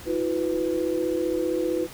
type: tone cluster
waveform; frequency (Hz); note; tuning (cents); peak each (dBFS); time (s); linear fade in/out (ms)
sine; 324 / 359.4 / 497.1; E4 / F4 / B4; -30 / +50 / +11; -27; 0.05-1.88; 50
effects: pink hiss -43 dBFS RMS until 1.93 s